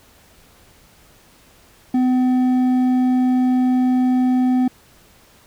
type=tone with hard clipping; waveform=sine; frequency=253.4 Hz; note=B3; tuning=45 cents sharp; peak=-15 dBFS; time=1.94-4.68 s; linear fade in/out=5 ms; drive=5 dB; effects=pink hiss -51 dBFS RMS until 5.46 s